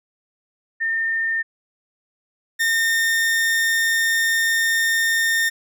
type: tone pair in turn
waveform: sine / 40% pulse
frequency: 1813 / 1821.6 Hz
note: A#6 / A#6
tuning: -49 / -40 cents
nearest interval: unison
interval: 9 cents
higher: second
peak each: -19 / -16 dBFS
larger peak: second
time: 0.8-1.43 / 2.59-5.5 s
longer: second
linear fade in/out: 20 ms
effects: none